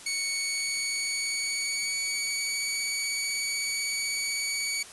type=tone with pitch glide; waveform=15% pulse; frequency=2226 to 2258 Hz; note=C#7 to C#7; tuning=+7 to +31 cents; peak=-21 dBFS; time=0.06-4.83 s; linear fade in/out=5 ms; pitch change=+24 cents; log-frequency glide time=0.26-2.57 s; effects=white hiss -46 dBFS RMS until 4.92 s + resampled to 24000 Hz